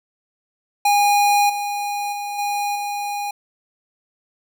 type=tone with level steps; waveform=square; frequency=818 Hz; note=G#5; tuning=26 cents flat; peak=-14 / -23 / -26 / -21 / -24 dBFS; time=0.85-3.31 s; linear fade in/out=5 ms; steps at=1.49 / 2.12 / 2.38 / 2.75 s; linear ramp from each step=10 ms; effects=none